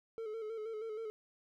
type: tone with vibrato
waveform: triangle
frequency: 440 Hz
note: A4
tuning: in tune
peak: -37 dBFS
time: 0.18-1.1 s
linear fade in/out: 0 ms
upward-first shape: square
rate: 6.3 Hz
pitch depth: 47 cents each way
effects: none